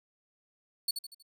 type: tone with echo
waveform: sawtooth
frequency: 4435 Hz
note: C#8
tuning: in tune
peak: -24 dBFS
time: 0.88-0.91 s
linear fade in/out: 5 ms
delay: 79 ms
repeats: 4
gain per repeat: -7 dB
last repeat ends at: 1.226 s
effects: none